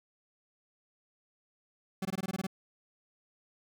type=tone bursts; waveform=40% pulse; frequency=190.5 Hz; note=G3; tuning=49 cents flat; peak=-31 dBFS; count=9; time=2.02-2.468 s; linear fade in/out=5 ms; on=32 ms; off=20 ms; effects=none